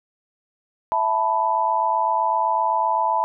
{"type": "chord", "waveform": "sine", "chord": "E suspended fourth", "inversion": "none", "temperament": "equal", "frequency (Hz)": [659.3, 880, 987.8], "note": ["E5", "A5", "B5"], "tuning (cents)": [0, 0, 0], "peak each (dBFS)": [-26, -21, -21], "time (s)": [0.92, 3.24], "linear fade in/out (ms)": 0, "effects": []}